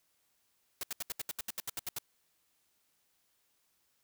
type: noise bursts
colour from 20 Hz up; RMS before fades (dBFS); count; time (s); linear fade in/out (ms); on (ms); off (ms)
white; -37; 13; 0.81-1.985; 2; 23; 73
effects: white hiss -75 dBFS RMS until 4.03 s